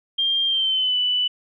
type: tone with pitch glide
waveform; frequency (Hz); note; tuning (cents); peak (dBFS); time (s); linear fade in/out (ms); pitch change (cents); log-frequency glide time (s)
sine; 3194 to 2980; G7 to F#7; +32 to +12; -18; 0.18-1.28; 10; -120; 0.46-0.97
effects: none